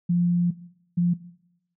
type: tone pair in turn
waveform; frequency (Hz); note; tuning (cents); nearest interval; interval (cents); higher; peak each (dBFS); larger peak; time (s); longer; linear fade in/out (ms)
sine; 174.61 / 174.61; F3 / F3; 0 / 0; unison; 0; neither; -18; neither; 0.09-0.51 / 0.97-1.14; first; 10
effects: noise-tail reverb RT60 0.8 s tail -18 dB re dry